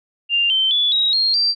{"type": "tone with pitch steps", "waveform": "sine", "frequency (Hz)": [2794, 3100, 3440, 3817, 4235, 4699], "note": ["F7", "G7", "A7", "A#7", "C8", "D8"], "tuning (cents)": [0, -20, -40, 40, 20, 0], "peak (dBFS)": -14, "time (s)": [0.29, 1.55], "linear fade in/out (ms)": 50, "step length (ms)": 210, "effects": []}